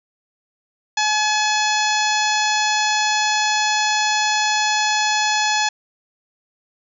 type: harmonic tone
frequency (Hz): 851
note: G#5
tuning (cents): +42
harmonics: 1 / 2 / 3 / 4 / 5 / 6 / 7 / 8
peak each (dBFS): -20 / -23 / -25 / -26 / -27 / -28 / -28 / -29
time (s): 0.97-5.69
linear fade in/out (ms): 5
effects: none